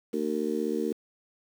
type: harmonic tone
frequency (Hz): 76.1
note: D#2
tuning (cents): -38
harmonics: 3 / 4 / 5 / 6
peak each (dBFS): -32 / -32 / -32 / -32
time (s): 0.13-0.93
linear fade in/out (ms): 10
effects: 8-bit